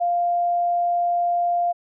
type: tone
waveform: sine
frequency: 698 Hz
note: F5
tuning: 1 cent flat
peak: -18 dBFS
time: 0-1.73 s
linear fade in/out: 20 ms
effects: none